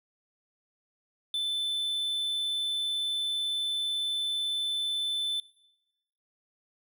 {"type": "tone", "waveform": "triangle", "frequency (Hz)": 3522, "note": "A7", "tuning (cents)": 1, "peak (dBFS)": -26, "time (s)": [1.34, 5.4], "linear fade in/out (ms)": 2, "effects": ["noise-tail reverb RT60 1.0 s tail -22 dB re dry"]}